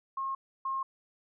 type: tone pair in turn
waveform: sine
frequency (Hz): 1077 / 1071.8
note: C6 / C6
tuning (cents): +50 / +41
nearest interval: unison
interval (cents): 9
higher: first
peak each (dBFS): -31 / -30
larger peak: second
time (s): 0.17-0.35 / 0.65-0.83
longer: neither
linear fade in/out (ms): 5
effects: none